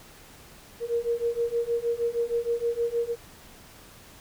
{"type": "beating tone pair", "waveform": "sine", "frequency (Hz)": [466.2, 472.6], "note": ["A#4", "A#4"], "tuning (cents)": [0, 24], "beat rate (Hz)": 6.4, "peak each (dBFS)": [-28, -27], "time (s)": [0.8, 3.16], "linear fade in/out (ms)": 50, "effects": ["pink hiss -50 dBFS RMS until 4.2 s"]}